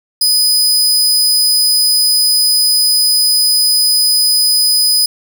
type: tone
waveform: sawtooth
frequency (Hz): 4990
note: D#8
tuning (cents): +4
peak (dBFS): -6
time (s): 0.21-5.06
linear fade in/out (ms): 5
effects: none